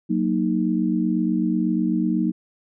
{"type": "chord", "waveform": "sine", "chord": "D# minor", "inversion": "first", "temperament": "equal", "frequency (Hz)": [185, 233.1, 311.1], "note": ["F#3", "A#3", "D#4"], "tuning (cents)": [0, 0, 0], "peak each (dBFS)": -23, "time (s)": [0.09, 2.32], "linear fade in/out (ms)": 20, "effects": []}